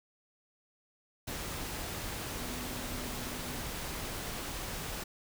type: tone in noise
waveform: sine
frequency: 246.9 Hz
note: B3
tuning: in tune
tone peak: -45 dBFS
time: 2.38-3.57 s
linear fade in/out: 10 ms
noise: pink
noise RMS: -39 dBFS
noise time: 1.27-5.04 s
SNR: -9 dB
effects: none